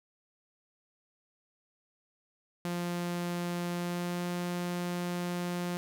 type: tone with pitch glide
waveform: sawtooth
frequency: 174.61 to 176.23 Hz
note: F3 to F3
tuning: 0 to +16 cents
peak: -28 dBFS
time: 2.65-5.77 s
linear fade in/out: 0 ms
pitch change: +16 cents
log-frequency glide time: 3.71-4.29 s
effects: none